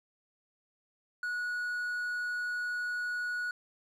triangle tone, 1461 Hz, F#6, 22 cents flat, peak -30 dBFS, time 1.23-3.51 s, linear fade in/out 2 ms, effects none

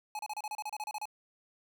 square tone bursts, 848 Hz, G#5, 36 cents sharp, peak -36 dBFS, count 13, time 0.15-1.055 s, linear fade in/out 2 ms, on 41 ms, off 31 ms, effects none

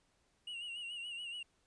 triangle tone with vibrato, 2839 Hz, F7, 28 cents sharp, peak -40 dBFS, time 0.47-1.43 s, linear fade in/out 5 ms, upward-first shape sine, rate 7 Hz, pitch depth 66 cents each way, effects pink hiss -75 dBFS RMS until 1.66 s + resampled to 22050 Hz

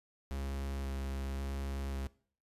45% pulse tone with vibrato, 68 Hz, C#2, 33 cents flat, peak -36 dBFS, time 0.31-2.07 s, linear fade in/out 0 ms, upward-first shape square, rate 0.93 Hz, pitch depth 10 cents each way, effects noise-tail reverb RT60 0.5 s tail -21 dB re dry + resampled to 32000 Hz

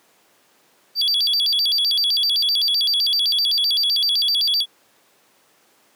triangle tone with vibrato, 3959 Hz, B7, 3 cents sharp, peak -15 dBFS, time 0.95-4.66 s, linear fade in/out 50 ms, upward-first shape square, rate 7.8 Hz, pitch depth 280 cents each way, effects pink hiss -57 dBFS RMS until 5.95 s + high-pass 300 Hz 12 dB/octave

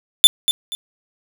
45% pulse tone with echo, 3520 Hz, A7, in tune, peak -3 dBFS, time 0.24-0.27 s, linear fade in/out 0 ms, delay 240 ms, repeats 2, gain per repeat -11 dB, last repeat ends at 0.75 s, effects none

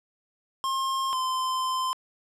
square tone pair in turn, 1067 / 1034.8 Hz, C6 / C6, +34 / -19 cents, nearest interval minor second, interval 53 cents, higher first, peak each -26 dBFS, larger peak neither, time 0.64-1.13 / 1.13-1.93 s, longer second, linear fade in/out 0 ms, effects low-pass 10000 Hz 12 dB/octave + 11-bit

